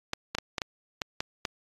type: clicks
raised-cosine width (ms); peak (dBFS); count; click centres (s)
0.2; -12; 8; 0.134 / 0.35 / 0.385 / 0.582 / 0.618 / 1.018 / 1.205 / 1.452
effects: AAC 32 kbps